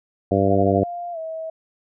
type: harmonic tone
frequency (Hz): 98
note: G2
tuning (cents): 0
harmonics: 1 / 2 / 3 / 4 / 5 / 6 / 7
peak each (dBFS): -23 / -23 / -23 / -23 / -23 / -23 / -23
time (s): 0.31-0.84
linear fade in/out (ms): 5
type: tone with pitch glide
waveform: sine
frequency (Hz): 698.5 to 644.2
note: F5 to E5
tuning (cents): 0 to -40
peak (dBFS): -27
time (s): 0.48-1.5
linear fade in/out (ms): 5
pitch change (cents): -140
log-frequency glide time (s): 1.12-1.18
effects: none